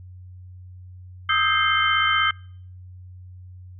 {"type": "tone cluster", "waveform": "sine", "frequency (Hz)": [1237, 1293, 1587, 2106, 3093], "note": ["D#6", "E6", "G6", "C7", "G7"], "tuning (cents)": [-10, -34, 21, 11, -24], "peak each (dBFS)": -24, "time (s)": [1.29, 2.31], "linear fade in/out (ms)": 5, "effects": ["noise-tail reverb RT60 0.6 s tail -26 dB re dry", "added 91 Hz sine -39 dBFS peak until 3.79 s"]}